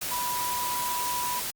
sine tone in noise, 982 Hz, B5, 10 cents flat, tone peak -29 dBFS, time 0.11-1.4 s, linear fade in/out 10 ms, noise white, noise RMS -32 dBFS, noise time 0.01-1.51 s, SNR 0 dB, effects Opus 48 kbps

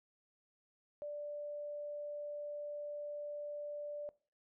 sine tone, 587.3 Hz, D5, in tune, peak -40 dBFS, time 1.02-4.09 s, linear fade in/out 0 ms, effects noise-tail reverb RT60 0.4 s tail -21 dB re dry

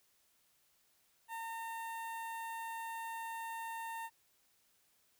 sawtooth tone with notch filter, 911 Hz, A#5, 40 cents flat, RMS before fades -43 dBFS, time 1.28-4.1 s, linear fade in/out 50 ms, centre 5100 Hz, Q 0.65, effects white hiss -73 dBFS RMS until 5.19 s

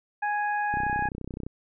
harmonic tone, 830.6 Hz, G#5, in tune, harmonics 1 / 2 / 3, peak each -26 / -30 / -42 dBFS, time 0.22-1.09 s, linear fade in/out 10 ms
click train, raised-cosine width 3 ms, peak -22 dBFS, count 24, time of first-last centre 0.74-1.466 s, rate 31.7 Hz
effects none

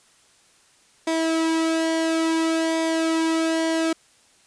sawtooth tone with flanger, 324.7 Hz, E4, 26 cents flat, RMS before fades -22 dBFS, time 1.07-3.93 s, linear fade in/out 5 ms, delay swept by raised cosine 0.7 to 2.3 ms, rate 0.58 Hz, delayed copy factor -0.55, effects white hiss -57 dBFS RMS until 4.46 s + resampled to 22050 Hz

